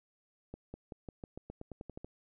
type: accelerating click train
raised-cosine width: 2 ms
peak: -30 dBFS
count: 13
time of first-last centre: 0.54-2.046 s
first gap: 200 ms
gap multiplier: 0.91
effects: none